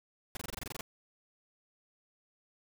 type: noise bursts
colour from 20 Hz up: pink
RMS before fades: -40 dBFS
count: 11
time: 0.35-0.81 s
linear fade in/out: 2 ms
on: 20 ms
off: 24 ms
effects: none